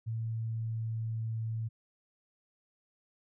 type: tone with pitch glide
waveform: sine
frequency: 113 to 112.22 Hz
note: A2 to A2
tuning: +47 to +35 cents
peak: -32 dBFS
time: 0.06-1.69 s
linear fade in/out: 20 ms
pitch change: -12 cents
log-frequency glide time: 0.25-1.22 s
effects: none